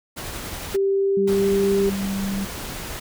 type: noise with tremolo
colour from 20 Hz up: pink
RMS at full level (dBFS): -31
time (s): 0.16-0.77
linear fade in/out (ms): 20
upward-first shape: triangle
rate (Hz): 11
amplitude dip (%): 25
type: tone with pitch glide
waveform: sine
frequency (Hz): 392 to 395.4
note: G4 to G4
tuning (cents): 0 to +15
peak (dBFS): -17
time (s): 0.74-1.9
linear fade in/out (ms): 10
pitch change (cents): +15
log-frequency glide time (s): 0.94-1.46
type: tone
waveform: sine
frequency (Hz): 196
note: G3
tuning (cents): 0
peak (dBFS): -23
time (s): 1.17-2.45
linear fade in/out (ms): 2
type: noise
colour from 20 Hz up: pink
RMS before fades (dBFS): -32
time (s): 1.27-3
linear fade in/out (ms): 10
effects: none